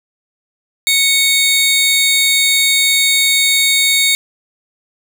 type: tone pair together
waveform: sawtooth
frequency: 2217 / 3729 Hz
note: C#7 / A#7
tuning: 0 / 0 cents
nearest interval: major sixth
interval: 900 cents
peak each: -10 dBFS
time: 0.87-4.15 s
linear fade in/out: 0 ms
effects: none